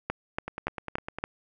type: two click trains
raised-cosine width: 0.5 ms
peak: -13 / -19 dBFS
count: 5 / 8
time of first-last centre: 0.1-1.24 / 0.48-1.186 s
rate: 3.51 / 9.92 Hz
effects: none